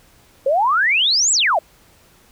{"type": "exponential two-way sweep", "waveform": "sine", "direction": "up then down", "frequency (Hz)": [514, 8010, 584], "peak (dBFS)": -13, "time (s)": [0.46, 1.59], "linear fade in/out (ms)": 5, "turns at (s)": 1.32, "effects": ["pink hiss -52 dBFS RMS until 2.31 s"]}